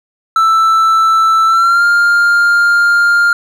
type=tone with pitch glide; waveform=triangle; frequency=1324 to 1402.7 Hz; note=E6 to F6; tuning=+7 to +7 cents; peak=-5 dBFS; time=0.36-3.33 s; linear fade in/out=2 ms; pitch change=+100 cents; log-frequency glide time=1.46-1.84 s; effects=none